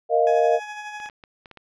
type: chord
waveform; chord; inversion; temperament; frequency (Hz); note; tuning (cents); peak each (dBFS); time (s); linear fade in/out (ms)
sine; Bb suspended fourth; none; equal; 466.2 / 622.3 / 698.5; Bb4 / Eb5 / F5; 0 / 0 / 0; -20; 0.09-0.6; 50
type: tone with tremolo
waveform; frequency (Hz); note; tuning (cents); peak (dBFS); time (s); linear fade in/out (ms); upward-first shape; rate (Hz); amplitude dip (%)
20% pulse; 840; G#5; +19; -26; 0.27-1.09; 0; sine; 12; 40
type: clicks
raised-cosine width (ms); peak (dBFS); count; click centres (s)
0.3; -27; 7; 1.001 / 1.06 / 1.098 / 1.238 / 1.458 / 1.513 / 1.573
effects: low-pass 5000 Hz 12 dB/octave

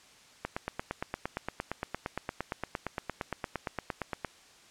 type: click train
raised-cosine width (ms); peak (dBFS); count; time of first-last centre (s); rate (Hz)
0.5; -17; 34; 0.45-4.247; 8.69
effects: white hiss -57 dBFS RMS until 4.7 s + low-pass 7000 Hz 12 dB/octave

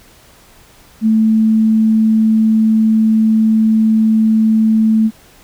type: tone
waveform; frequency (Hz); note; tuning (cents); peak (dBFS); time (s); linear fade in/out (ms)
sine; 220; A3; 0; -8; 1.01-5.11; 50
effects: pink hiss -45 dBFS RMS until 5.43 s

